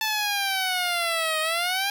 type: exponential two-way sweep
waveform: 10% pulse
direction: down then up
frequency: 880 to 622.3 to 811 Hz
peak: -15 dBFS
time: 0.01-1.9 s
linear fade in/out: 2 ms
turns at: 1.4 s
effects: none